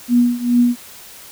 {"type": "tone with tremolo", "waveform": "sine", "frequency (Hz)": 242, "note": "B3", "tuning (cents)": -35, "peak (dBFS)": -8, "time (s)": [0.08, 0.76], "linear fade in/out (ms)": 50, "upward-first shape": "triangle", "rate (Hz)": 2.4, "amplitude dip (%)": 90, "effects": ["white hiss -39 dBFS RMS until 1.31 s"]}